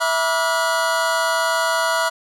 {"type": "tone cluster", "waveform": "square", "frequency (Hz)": [657, 970, 1161, 1316, 1435], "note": ["E5", "B5", "D6", "E6", "F6"], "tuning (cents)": [-6, -31, -20, -3, 47], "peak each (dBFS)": [-23, -24, -28, -29, -23], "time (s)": [0, 2.1], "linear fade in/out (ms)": 20, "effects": ["low-pass 12000 Hz 12 dB/octave"]}